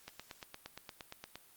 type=click train; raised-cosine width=0.2 ms; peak=-27 dBFS; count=12; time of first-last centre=0.08-1.356 s; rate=8.62 Hz; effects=white hiss -62 dBFS RMS until 1.56 s + Opus 48 kbps